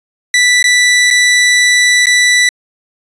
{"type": "tone with dropouts", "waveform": "sawtooth", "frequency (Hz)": 1972, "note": "B6", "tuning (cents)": -3, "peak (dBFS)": -3, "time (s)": [0.34, 2.49], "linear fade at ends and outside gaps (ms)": 2, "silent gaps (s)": [[0.627, 0.641], [1.104, 1.109], [2.058, 2.068]], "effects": ["resampled to 22050 Hz"]}